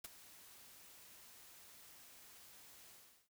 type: noise with ADSR envelope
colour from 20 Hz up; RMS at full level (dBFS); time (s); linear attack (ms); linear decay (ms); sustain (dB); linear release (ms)
white; -45; 0.04-3.29; 8; 18; -15; 370
effects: noise-tail reverb RT60 0.1 s tail -22 dB re dry